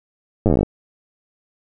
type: slowing click train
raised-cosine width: 2 ms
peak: -3 dBFS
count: 13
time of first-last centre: 0.46-0.631 s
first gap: 9 ms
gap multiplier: 1.08
effects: none